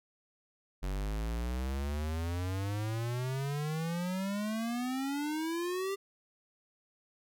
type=exponential sweep; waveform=square; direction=up; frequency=46 to 398.9 Hz; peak=-33 dBFS; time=0.82-5.96 s; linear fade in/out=20 ms; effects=none